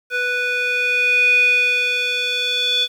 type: tone with band-pass filter sweep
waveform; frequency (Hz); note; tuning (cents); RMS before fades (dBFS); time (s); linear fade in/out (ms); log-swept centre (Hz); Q
square; 493.9; B4; 0; -18; 0.1-2.88; 50; 1900 to 3400; 8.1
effects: 8-bit